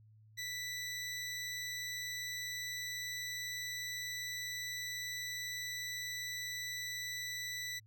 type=tone; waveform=20% pulse; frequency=1975.5 Hz; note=B6; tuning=in tune; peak=-34 dBFS; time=0.37-7.8 s; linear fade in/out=20 ms; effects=added 108 Hz sine -59 dBFS peak until 7.86 s